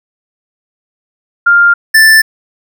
sine / square tone pair in turn, 1400 / 1763.9 Hz, F6 / A6, +4 / +4 cents, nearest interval major third, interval 400 cents, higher second, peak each -3 dBFS, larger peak neither, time 1.46-1.74 / 1.94-2.22 s, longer neither, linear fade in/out 10 ms, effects none

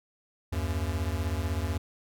square beating tone pair, 77.3 / 93.3 Hz, D#2 / F#2, -11 / +15 cents, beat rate 16 Hz, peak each -31 / -32 dBFS, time 0.52-1.78 s, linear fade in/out 10 ms, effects none

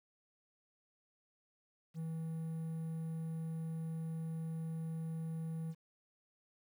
triangle tone with quantisation, 162 Hz, E3, 30 cents flat, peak -36 dBFS, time 1.94-5.75 s, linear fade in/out 50 ms, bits 11, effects none

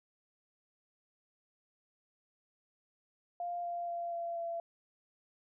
sine tone with pitch steps, 699 / 693.4 / 687.8 / 682.2 / 676.8 Hz, F5 / F5 / F5 / F5 / E5, +1 / -13 / -27 / -41 / +45 cents, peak -35 dBFS, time 3.4-4.6 s, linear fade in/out 2 ms, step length 240 ms, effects none

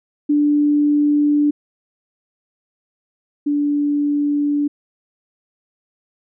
sine tone pair in turn, 293.7 / 290.7 Hz, D4 / D4, 0 / -18 cents, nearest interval unison, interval 18 cents, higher first, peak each -12 / -15 dBFS, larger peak first, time 0.29-1.51 / 3.46-4.68 s, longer neither, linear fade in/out 10 ms, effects none

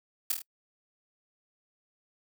blue noise with echo, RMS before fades -26 dBFS, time 0.3-0.32 s, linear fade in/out 5 ms, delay 25 ms, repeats 4, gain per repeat -4 dB, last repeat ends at 0.42 s, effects noise-tail reverb RT60 0.1 s tail -26 dB re dry

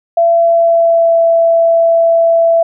sine tone with pitch glide, 675 to 666.5 Hz, E5 to E5, +41 to +19 cents, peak -6 dBFS, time 0.17-2.63 s, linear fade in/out 5 ms, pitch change -22 cents, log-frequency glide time 0.31-1.19 s, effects none

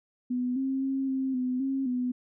sine tone with pitch steps, 248.7 / 266.9 / 268.8 / 264.9 / 252.8 / 269.1 / 249.2 Hz, B3 / C4 / C4 / C4 / B3 / C4 / B3, +12 / +35 / +47 / +22 / +41 / +49 / +16 cents, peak -26 dBFS, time 0.3-2.12 s, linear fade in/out 10 ms, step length 260 ms, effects none

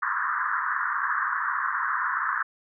pink band-pass noise, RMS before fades -27 dBFS, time 0.02-2.43 s, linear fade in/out 10 ms, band 1000 to 1800 Hz, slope 96 dB/octave, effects none

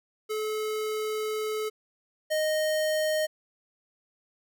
square tone pair in turn, 430.9 / 619.7 Hz, A4 / D#5, -36 / -7 cents, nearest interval tritone, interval 629 cents, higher second, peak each -29 / -25 dBFS, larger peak second, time 0.29-1.7 / 2.3-3.27 s, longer first, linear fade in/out 20 ms, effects none

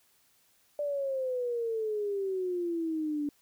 sine exponential sweep, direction down, 590 to 288 Hz, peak -29 dBFS, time 0.79-3.29 s, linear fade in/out 2 ms, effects white hiss -67 dBFS RMS until 3.41 s

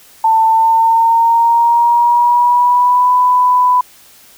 sine tone with pitch glide, 892 to 995.5 Hz, A5 to B5, +23 to +14 cents, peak -7 dBFS, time 0.24-3.81 s, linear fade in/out 5 ms, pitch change +191 cents, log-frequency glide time 0.47-3.12 s, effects white hiss -43 dBFS RMS until 4.37 s

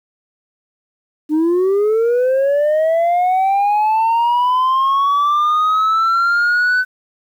sine linear sweep, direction up, 298.2 to 1512 Hz, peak -9 dBFS, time 1.29-6.85 s, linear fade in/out 50 ms, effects tanh soft clip ceiling -11 dBFS + 8-bit

